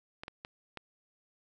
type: clicks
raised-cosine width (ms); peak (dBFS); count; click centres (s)
0.3; -25; 4; 0.235 / 0.281 / 0.449 / 0.773
effects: none